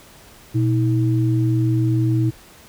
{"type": "tone pair together", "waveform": "sine", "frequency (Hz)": [120.38, 320], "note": ["B2", "D#4"], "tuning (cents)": [-44, 49], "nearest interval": "octave + perfect fourth", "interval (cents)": 1693, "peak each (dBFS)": [-16, -21], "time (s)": [0.54, 2.31], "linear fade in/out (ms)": 20, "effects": ["pink hiss -46 dBFS RMS until 2.68 s"]}